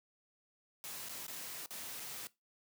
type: noise with dropouts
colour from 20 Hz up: white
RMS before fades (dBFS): -45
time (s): 0.84-2.27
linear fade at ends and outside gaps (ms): 0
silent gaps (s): 1.086-1.094 / 1.266-1.281 / 1.66-1.707 / 1.998-2.002
effects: noise-tail reverb RT60 0.2 s tail -19 dB re dry + high-pass 100 Hz 12 dB/octave